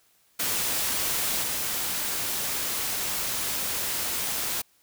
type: noise with level steps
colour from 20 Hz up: white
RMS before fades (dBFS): -27 / -29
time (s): 0.39-4.62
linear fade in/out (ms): 10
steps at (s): 1.42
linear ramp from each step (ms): 20
effects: white hiss -64 dBFS RMS until 4.82 s